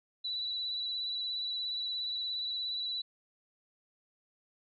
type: tone with vibrato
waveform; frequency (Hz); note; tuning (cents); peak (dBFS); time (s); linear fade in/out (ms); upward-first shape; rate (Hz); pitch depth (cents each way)
sine; 3951; B7; 0; -33; 0.24-3.02; 10; sine; 17; 23
effects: none